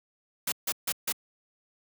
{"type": "noise bursts", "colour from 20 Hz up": "white", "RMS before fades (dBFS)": -29, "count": 4, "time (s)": [0.47, 1.124], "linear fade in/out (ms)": 5, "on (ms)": 51, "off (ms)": 150, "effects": ["high-pass 150 Hz 12 dB/octave"]}